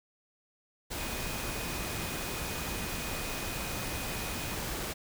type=tone in noise; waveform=sine; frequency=2489 Hz; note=D#7; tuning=in tune; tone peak=-45 dBFS; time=0.97-4.56 s; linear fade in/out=20 ms; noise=pink; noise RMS=-36 dBFS; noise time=0.9-4.94 s; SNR=-12 dB; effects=none